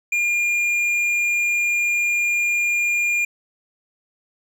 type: tone with tanh clipping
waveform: sine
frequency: 2411 Hz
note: D7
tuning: 45 cents sharp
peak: -19 dBFS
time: 0.12-3.25 s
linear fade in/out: 5 ms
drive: 8 dB
effects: none